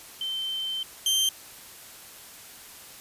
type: tone pair in turn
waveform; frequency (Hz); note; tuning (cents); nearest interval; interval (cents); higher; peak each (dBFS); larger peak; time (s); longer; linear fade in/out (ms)
sine / sawtooth; 3100 / 3140; G7 / G7; -20 / +2; unison; 22; second; -28 / -18; second; 0.21-0.83 / 1.06-1.29; first; 2
effects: white hiss -46 dBFS RMS until 3 s + resampled to 32000 Hz